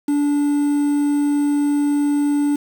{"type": "tone with quantisation", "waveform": "triangle", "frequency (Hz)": 289.7, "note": "D4", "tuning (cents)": -24, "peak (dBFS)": -13, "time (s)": [0.08, 2.56], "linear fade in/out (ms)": 5, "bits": 6, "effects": []}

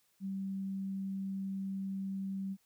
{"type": "tone", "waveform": "sine", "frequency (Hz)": 193.6, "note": "G3", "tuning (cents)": -21, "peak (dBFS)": -35, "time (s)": [0.2, 2.57], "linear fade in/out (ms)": 50, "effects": ["white hiss -73 dBFS RMS until 2.65 s"]}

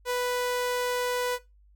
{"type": "tone", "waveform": "sawtooth", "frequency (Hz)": 493.9, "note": "B4", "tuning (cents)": 0, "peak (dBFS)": -22, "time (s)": [0.05, 1.39], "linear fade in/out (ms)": 50, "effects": ["noise-tail reverb RT60 0.2 s tail -17 dB re dry", "added 50 Hz sine -55 dBFS peak until 1.75 s"]}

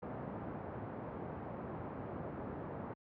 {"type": "band-pass noise", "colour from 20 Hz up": "pink", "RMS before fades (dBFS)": -44, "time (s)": [0.02, 2.94], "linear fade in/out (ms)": 10, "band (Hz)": [100, 980], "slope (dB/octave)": 12, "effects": ["high-pass 60 Hz 12 dB/octave", "low-pass 2000 Hz 12 dB/octave"]}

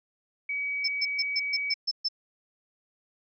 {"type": "tone", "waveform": "sine", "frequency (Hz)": 2270, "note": "C#7", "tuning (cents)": 41, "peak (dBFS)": -28, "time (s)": [0.49, 1.74], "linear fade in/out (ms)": 5}
{"type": "tone bursts", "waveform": "sine", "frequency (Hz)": 5274, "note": "E8", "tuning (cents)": 0, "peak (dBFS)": -24, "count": 8, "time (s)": [0.84, 2.086], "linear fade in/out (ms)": 10, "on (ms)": 42, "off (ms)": 130}
{"effects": []}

